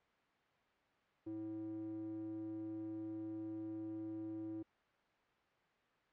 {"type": "tone with band-pass filter", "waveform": "square", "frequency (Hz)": 108.2, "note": "A2", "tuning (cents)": -29, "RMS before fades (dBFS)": -45, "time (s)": [1.26, 4.63], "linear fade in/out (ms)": 10, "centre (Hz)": 340, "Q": 5.7, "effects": ["white hiss -73 dBFS RMS until 6.12 s", "low-pass 2000 Hz 12 dB/octave"]}